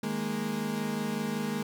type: chord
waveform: 35% pulse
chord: D# suspended fourth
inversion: none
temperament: equal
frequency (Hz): 155.56 / 207.7 / 233.1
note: D#3 / G#3 / A#3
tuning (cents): 0 / 0 / 0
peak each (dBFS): -37 / -31 / -32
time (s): 0.03-1.63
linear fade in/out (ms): 5
effects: none